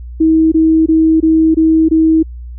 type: tone bursts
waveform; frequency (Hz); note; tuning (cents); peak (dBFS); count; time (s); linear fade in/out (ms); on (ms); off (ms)
sine; 320; D#4; +49; -6; 6; 0.2-2.23; 10; 320; 22
effects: added 60 Hz sine -25 dBFS peak until 2.58 s